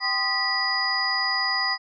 sine tone cluster, 782 / 1040 / 1235 / 1954 / 4915 Hz, G5 / C6 / D#6 / B6 / D#8, -4 / -11 / -13 / -19 / -22 cents, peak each -32 / -31 / -33 / -26 / -25 dBFS, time 0-1.78 s, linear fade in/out 50 ms, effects none

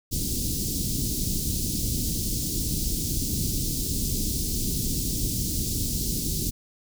pink band-stop noise, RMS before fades -27 dBFS, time 0.11-6.51 s, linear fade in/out 20 ms, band 310 to 4600 Hz, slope 24 dB/octave, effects none

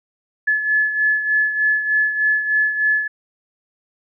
sine beating tone pair, 1717 / 1720.3 Hz, A6 / A6, -43 / -39 cents, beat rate 3.3 Hz, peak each -16 / -23 dBFS, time 0.47-3.08 s, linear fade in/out 10 ms, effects none

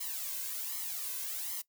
blue noise with flanger, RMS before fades -38 dBFS, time 0-1.62 s, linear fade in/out 10 ms, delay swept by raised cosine 0.96 to 1.96 ms, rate 1.3 Hz, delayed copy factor +0.9, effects noise-tail reverb RT60 0.1 s tail -19 dB re dry

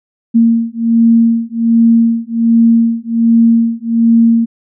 sine beating tone pair, 229.4 / 230.7 Hz, A#3 / A#3, -28 / -18 cents, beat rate 1.3 Hz, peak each -10 dBFS, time 0.34-4.46 s, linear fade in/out 20 ms, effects none

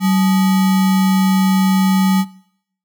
sine tone with sample-and-hold, 190 Hz, F#3, 46 cents sharp, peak -11 dBFS, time 0-2.25 s, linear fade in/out 50 ms, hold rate 1050 Hz, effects noise-tail reverb RT60 0.7 s tail -20 dB re dry

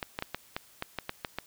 clicks, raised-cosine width 0.3 ms, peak -16 dBFS, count 10, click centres 0.028 / 0.189 / 0.224 / 0.346 / 0.565 / 0.824 / 0.987 / 1.094 / 1.248 / 1.386 s, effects white hiss -58 dBFS RMS until 1.46 s

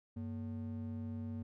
triangle ring-modulated tone, 164.81 Hz, E3, in tune, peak -34 dBFS, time 0.16-1.43 s, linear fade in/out 10 ms, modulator 68.4 Hz, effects none

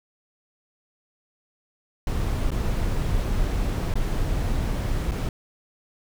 brown noise with dropouts, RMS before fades -24 dBFS, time 2.07-5.29 s, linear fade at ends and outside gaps 2 ms, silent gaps 2.506-2.516 / 3.94-3.955 / 5.111-5.117 s, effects none

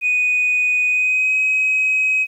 sine tone with pitch glide, 2485 to 2536 Hz, D#7 to D#7, -3 to +32 cents, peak -13 dBFS, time 0.01-2.27 s, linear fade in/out 50 ms, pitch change +35 cents, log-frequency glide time 0.87-1.36 s, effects tanh soft clip ceiling -11 dBFS + 9-bit

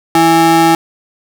square ring-modulated tone, 246.9 Hz, B3, in tune, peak -4 dBFS, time 0.15-0.75 s, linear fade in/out 2 ms, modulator 577 Hz, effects none

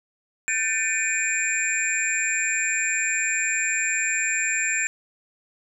sine tone cluster, 1545 / 1780 / 2293 / 2469 / 7340 Hz, G6 / A6 / D7 / D#7 / A#8, -26 / +20 / -42 / -14 / -28 cents, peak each -32 / -27 / -29 / -28 / -26 dBFS, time 0.48-4.87 s, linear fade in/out 0 ms, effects none

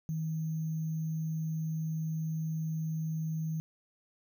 sine tone with sample-and-hold, 159.2 Hz, D#3, 40 cents sharp, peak -31 dBFS, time 0.09-3.6 s, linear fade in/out 0 ms, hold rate 6300 Hz, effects none

